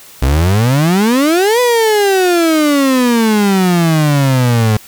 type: exponential two-way sweep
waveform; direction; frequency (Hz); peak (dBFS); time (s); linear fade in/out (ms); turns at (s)
35% pulse; up then down; 62.3 to 500 to 105.8; -7; 0.22-4.77; 5; 1.6
effects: white hiss -38 dBFS RMS until 4.87 s